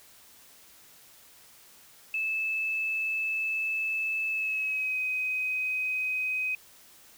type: tone with pitch glide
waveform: sine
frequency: 2618 to 2517 Hz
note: E7 to D#7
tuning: -13 to +19 cents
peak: -27 dBFS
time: 2.14-6.55 s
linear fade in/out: 2 ms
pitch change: -68 cents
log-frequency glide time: 4.29-4.98 s
effects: white hiss -55 dBFS RMS until 7.17 s